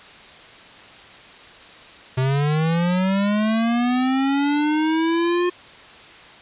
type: linear sweep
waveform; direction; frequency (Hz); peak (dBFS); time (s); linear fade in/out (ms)
square; up; 127.6 to 358; -18; 2.17-5.5; 10
effects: white hiss -43 dBFS RMS until 6.41 s + resampled to 8000 Hz